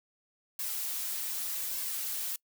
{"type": "noise with flanger", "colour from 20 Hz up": "blue", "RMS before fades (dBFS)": -35, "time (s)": [0.59, 2.36], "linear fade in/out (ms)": 2, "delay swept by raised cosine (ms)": [1.8, 7.1], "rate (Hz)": 0.83, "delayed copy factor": 0.6, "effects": ["noise-tail reverb RT60 0.1 s tail -25 dB re dry"]}